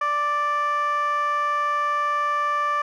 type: tone with band-pass filter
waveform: 15% pulse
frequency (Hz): 587.3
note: D5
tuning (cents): 0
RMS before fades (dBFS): -23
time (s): 0.01-2.82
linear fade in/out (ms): 5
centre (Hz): 1200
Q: 2.9
effects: none